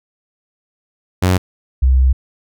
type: tone pair in turn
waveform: sawtooth / sine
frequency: 91.8 / 64.78 Hz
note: F#2 / C2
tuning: -13 / -17 cents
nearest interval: tritone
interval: 604 cents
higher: first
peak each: -7 / -8 dBFS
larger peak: first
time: 1.22-1.38 / 1.82-2.13 s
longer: second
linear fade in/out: 10 ms
effects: none